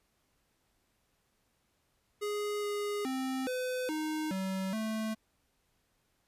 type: tone with pitch steps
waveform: square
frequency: 415 / 412 / 262 / 506 / 309.9 / 190.4 / 219.3 Hz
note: G#4 / G#4 / C4 / B4 / D#4 / F#3 / A3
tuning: -1 / -14 / +2 / +42 / -7 / +50 / -6 cents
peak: -33 dBFS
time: 2.21-5.15 s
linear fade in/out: 20 ms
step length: 420 ms
effects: pink hiss -75 dBFS RMS until 6.27 s + resampled to 32000 Hz